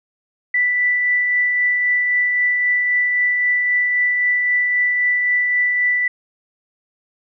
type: tone with tremolo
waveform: sine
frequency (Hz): 1975.5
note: B6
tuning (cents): 0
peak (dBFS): -13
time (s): 0.54-6.08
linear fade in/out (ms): 5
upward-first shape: triangle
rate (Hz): 3.8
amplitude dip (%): 30
effects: none